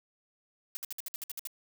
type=noise bursts; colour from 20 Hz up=blue; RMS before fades=-38 dBFS; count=10; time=0.75-1.472 s; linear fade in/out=0 ms; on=20 ms; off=58 ms; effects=none